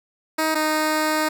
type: tone pair in turn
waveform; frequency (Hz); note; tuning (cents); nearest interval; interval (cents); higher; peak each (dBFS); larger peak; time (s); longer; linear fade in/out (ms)
10% pulse; 315.1 / 309.5; D#4 / D#4; +22 / -9; unison; 31; first; -11; neither; 0.38-0.55 / 0.55-1.29; second; 10
effects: none